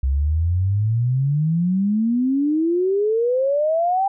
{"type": "exponential sweep", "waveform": "sine", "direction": "up", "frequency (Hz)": [64.7, 798], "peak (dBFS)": -16, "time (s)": [0.03, 4.08], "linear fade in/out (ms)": 5, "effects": []}